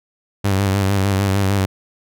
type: tone with vibrato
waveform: sawtooth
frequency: 97.9 Hz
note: G2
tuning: 2 cents flat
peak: -11 dBFS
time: 0.44-1.66 s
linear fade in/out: 10 ms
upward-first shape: square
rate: 6.6 Hz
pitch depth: 38 cents each way
effects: none